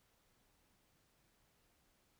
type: silence
effects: pink hiss -75 dBFS RMS until 2.19 s